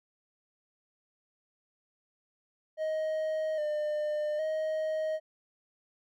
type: tone with pitch steps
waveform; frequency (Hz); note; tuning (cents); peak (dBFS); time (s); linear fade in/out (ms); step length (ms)
triangle; 627 / 602 / 627; D#5 / D5 / D#5; +13 / +43 / +13; -27; 2.77-5.2; 50; 810
effects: none